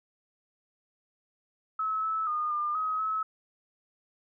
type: tone with pitch steps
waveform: sine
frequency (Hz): 1293 / 1305 / 1223 / 1202 / 1268 / 1292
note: E6 / E6 / D#6 / D6 / D#6 / E6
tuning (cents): -34 / -18 / -30 / +40 / +32 / -35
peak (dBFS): -27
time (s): 1.79-3.23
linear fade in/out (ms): 5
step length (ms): 240
effects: none